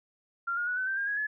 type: tone with pitch steps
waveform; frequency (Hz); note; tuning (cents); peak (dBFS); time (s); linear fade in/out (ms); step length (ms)
sine; 1385 / 1427.2 / 1470.8 / 1515.6 / 1561.8 / 1609.4 / 1658.5 / 1709.1; F6 / F6 / F#6 / F#6 / G6 / G6 / G#6 / G#6; -15 / +37 / -11 / +41 / -7 / +45 / -3 / +49; -28; 0.47-1.27; 10; 100
effects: none